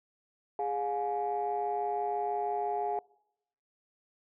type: tone cluster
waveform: sine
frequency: 413.5 / 713 / 839 Hz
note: G#4 / F5 / G#5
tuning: -8 / +36 / +17 cents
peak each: -34 / -32 / -34 dBFS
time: 0.59-2.99 s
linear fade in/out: 2 ms
effects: noise-tail reverb RT60 0.8 s tail -24 dB re dry + tanh soft clip ceiling -22 dBFS